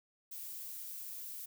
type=noise; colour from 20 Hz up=violet; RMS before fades=-45 dBFS; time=0.31-1.46 s; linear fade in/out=10 ms; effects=none